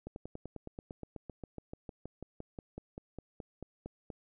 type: slowing click train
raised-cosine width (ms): 2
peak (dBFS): -29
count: 27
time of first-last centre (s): 0.07-4.102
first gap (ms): 91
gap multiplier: 1.04
effects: none